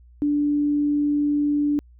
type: tone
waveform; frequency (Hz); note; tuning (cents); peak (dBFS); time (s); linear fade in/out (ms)
sine; 292.1; D4; -9; -18; 0.22-1.79; 0
effects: added 60 Hz sine -47 dBFS peak until 1.99 s